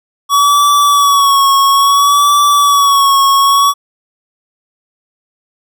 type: tone with vibrato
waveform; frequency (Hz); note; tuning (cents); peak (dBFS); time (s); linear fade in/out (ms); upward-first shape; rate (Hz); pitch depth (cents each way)
square; 1128; C#6; +30; -7; 0.29-3.74; 50; sine; 0.59; 45
effects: none